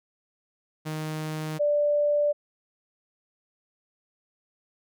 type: tone pair in turn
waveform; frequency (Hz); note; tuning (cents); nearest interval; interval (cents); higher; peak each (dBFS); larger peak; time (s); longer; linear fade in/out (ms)
sawtooth / sine; 155.56 / 587.3; D#3 / D5; 0 / 0; octave + major seventh; 2300; second; -26 / -20; second; 0.85-1.59 / 1.59-2.33; neither; 20
effects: none